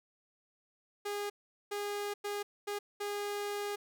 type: tone bursts at uneven times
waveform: sawtooth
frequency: 409.5 Hz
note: G#4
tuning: 24 cents flat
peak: -31 dBFS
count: 5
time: 1.05-1.3 / 1.71-2.14 / 2.24-2.43 / 2.67-2.79 / 3-3.76 s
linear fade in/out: 10 ms
effects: none